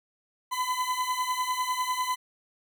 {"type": "beating tone pair", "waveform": "40% pulse", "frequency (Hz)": [1004, 1014], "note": ["B5", "B5"], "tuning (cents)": [28, 45], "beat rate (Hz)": 10, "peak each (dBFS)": -29, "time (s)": [0.51, 2.16], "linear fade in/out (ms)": 20, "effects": []}